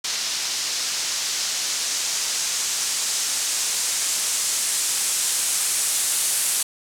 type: noise with low-pass filter sweep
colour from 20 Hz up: blue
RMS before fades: -24 dBFS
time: 0.04-6.63 s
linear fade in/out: 5 ms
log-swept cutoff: 5400 to 9400 Hz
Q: 1.4
effects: none